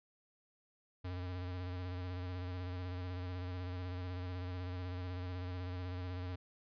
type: tone with vibrato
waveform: square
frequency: 90.4 Hz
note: F#2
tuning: 40 cents flat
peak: -40 dBFS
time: 1.04-6.36 s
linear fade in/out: 10 ms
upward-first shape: square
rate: 16 Hz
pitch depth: 28 cents each way
effects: resampled to 11025 Hz